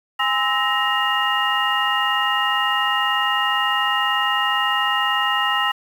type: tone cluster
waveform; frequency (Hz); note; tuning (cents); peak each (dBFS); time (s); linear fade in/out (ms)
sine; 820 / 1033 / 1302 / 1874 / 2833; G#5 / C6 / E6 / A#6 / F7; -22 / -22 / -22 / +9 / +24; -25 / -25 / -23 / -23 / -23; 0.19-5.72; 10
effects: 7-bit